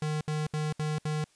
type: tone bursts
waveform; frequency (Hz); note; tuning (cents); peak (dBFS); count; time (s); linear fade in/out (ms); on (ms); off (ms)
square; 152.8; D#3; -31; -29; 5; 0.02-1.242; 2; 190; 68
effects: white hiss -65 dBFS RMS until 1.35 s + resampled to 22050 Hz